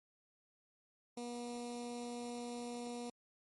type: tone with notch filter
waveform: 15% pulse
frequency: 240.5 Hz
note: B3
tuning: 46 cents flat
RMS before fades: -44 dBFS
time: 1.17-3.1 s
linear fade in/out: 5 ms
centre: 1600 Hz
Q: 0.51
effects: MP3 48 kbps